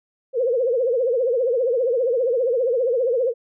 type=tone with vibrato; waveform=sine; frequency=493.9 Hz; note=B4; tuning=in tune; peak=-17 dBFS; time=0.33-3.34 s; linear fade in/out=50 ms; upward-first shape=triangle; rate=15 Hz; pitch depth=180 cents each way; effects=none